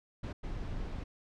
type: noise bursts at uneven times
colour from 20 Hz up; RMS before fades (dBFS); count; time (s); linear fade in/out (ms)
brown; -38; 2; 0.23-0.33 / 0.43-1.04; 10
effects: low-pass 5000 Hz 12 dB/octave